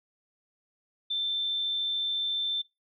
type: tone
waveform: sine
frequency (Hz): 3553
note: A7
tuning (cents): +16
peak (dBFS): -27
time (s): 1.1-2.62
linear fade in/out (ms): 10
effects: noise-tail reverb RT60 0.2 s tail -19 dB re dry